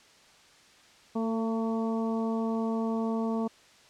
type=harmonic tone with a mistuned harmonic; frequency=225.6 Hz; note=A3; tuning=44 cents sharp; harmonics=1 / 2 / 3 / 4 / 5; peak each=-28 / -34 / -38 / -40 / -42 dBFS; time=1.15-3.48 s; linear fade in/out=10 ms; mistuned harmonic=2; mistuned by=-16 cents; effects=white hiss -57 dBFS RMS until 3.89 s + low-pass 6000 Hz 12 dB/octave